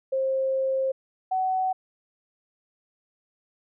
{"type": "tone pair in turn", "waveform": "sine", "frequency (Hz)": [531, 750.9], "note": ["C5", "F#5"], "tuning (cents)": [25, 25], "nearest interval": "tritone", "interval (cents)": 600, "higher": "second", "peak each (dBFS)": -22, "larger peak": "neither", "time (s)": [[0.12, 0.92], [1.31, 1.73]], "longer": "first", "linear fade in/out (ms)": 10, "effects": []}